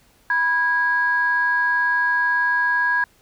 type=tone pair together; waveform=sine; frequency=979.3 / 1647 Hz; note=B5 / G#6; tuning=-15 / -15 cents; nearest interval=major sixth; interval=900 cents; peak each=-22 / -17 dBFS; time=0.3-3.04 s; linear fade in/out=2 ms; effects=tanh soft clip ceiling -9 dBFS + pink hiss -57 dBFS RMS until 3.21 s